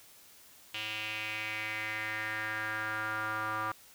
square tone with band-pass filter sweep, 108.2 Hz, A2, 29 cents flat, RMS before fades -36 dBFS, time 0.74-3.72 s, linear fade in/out 5 ms, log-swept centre 2900 to 1200 Hz, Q 4.3, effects white hiss -57 dBFS RMS until 3.94 s

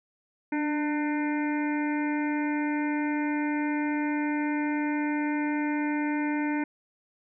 harmonic tone with a mistuned harmonic, 300.4 Hz, D4, 39 cents sharp, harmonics 1 / 2 / 3 / 5 / 6 / 7 / 8, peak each -26 / -41 / -35 / -39 / -41 / -39 / -43 dBFS, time 0.52-6.64 s, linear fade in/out 5 ms, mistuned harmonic 1, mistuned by -36 cents, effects none

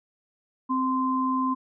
sine tone pair together, 261.1 / 1038 Hz, C4 / C6, -3 / -14 cents, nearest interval 2 octaves, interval 2389 cents, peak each -25 dBFS, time 0.69-1.55 s, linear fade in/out 20 ms, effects none

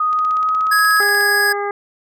sine tone with pitch glide, 1244.5 to 1280.2 Hz, D#6 to D#6, 0 to +49 cents, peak -14 dBFS, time 0-1.01 s, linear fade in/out 5 ms, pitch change +49 cents, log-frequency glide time 0.13-0.82 s
click train, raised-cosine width 0.2 ms, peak -20 dBFS, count 19, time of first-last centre 0.13-1.208 s, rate 16.7 Hz
square tone, 1661.2 Hz, G#6, in tune, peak -14 dBFS, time 0.71-1.53 s, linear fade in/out 10 ms
harmonic tone, 406.5 Hz, G#4, 37 cents flat, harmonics 1 / 2 / 3 / 4 / 5, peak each -22 / -24 / -26 / -30 / -32 dBFS, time 1-1.71 s, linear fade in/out 2 ms
effects none

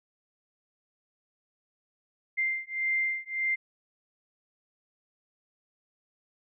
sine beating tone pair, 2093 / 2094.7 Hz, C7 / C7, 0 / +1 cents, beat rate 1.7 Hz, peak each -30 dBFS, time 2.37-3.56 s, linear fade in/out 20 ms, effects none

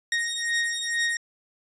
sawtooth beating tone pair, 1864.7 / 1866.9 Hz, A#6 / A#6, 0 / +2 cents, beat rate 2.2 Hz, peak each -24 dBFS, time 0.12-1.17 s, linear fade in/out 2 ms, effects resampled to 22050 Hz

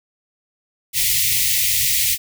white band-stop noise, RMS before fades -18 dBFS, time 0.93-2.18 s, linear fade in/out 50 ms, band 150 to 1900 Hz, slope 96 dB/octave, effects none

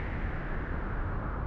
brown noise with low-pass filter sweep, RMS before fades -33 dBFS, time 0-1.46 s, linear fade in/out 0 ms, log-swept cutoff 2000 to 1300 Hz, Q 3.3, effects none

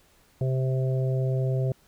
harmonic tone, 130.81 Hz, C3, in tune, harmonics 1 / 3 / 4 / 5, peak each -23 / -33 / -35 / -37 dBFS, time 0.41-1.72 s, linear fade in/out 2 ms, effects pink hiss -61 dBFS RMS until 1.87 s

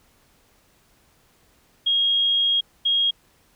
sine tone bursts at uneven times, 3267 Hz, G#7, 29 cents flat, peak -17 dBFS, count 2, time 1.86-2.61 / 2.85-3.11 s, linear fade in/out 10 ms, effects pink hiss -60 dBFS RMS until 3.55 s

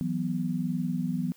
sine chord, E suspended second, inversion none, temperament equal, 164.81 / 185 / 246.9 Hz, E3 / F#3 / B3, 0 / 0 / 0 cents, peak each -31 dBFS, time 0.01-1.32 s, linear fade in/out 0 ms, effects white hiss -59 dBFS RMS until 1.36 s

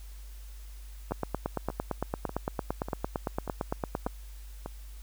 two click trains, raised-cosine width 1 ms, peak -15 / -22 dBFS, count 27 / 7, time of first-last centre 1.12-4.065 / 1.11-4.66 s, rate 8.83 / 1.69 Hz, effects added 50 Hz sine -42 dBFS peak until 5.02 s + white hiss -57 dBFS RMS until 5.02 s

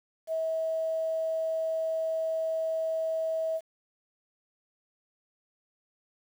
sine tone, 645 Hz, E5, 38 cents flat, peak -27 dBFS, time 0.27-3.61 s, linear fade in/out 50 ms, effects 9-bit

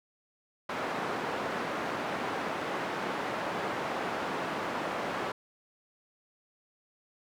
white band-pass noise, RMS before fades -34 dBFS, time 0.69-5.32 s, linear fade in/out 5 ms, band 190 to 1200 Hz, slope 12 dB/octave, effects none

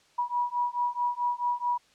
sine beating tone pair, 968 / 972.6 Hz, B5 / B5, -35 / -27 cents, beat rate 4.6 Hz, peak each -29 / -29 dBFS, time 0.18-1.78 s, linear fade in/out 10 ms, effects white hiss -62 dBFS RMS until 1.94 s + low-pass 6000 Hz 12 dB/octave

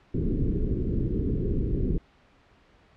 pink low-pass noise, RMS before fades -26 dBFS, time 0.14-1.98 s, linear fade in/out 5 ms, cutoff 420 Hz, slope 48 dB/octave, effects pink hiss -59 dBFS RMS until 2.96 s + low-pass 3000 Hz 12 dB/octave

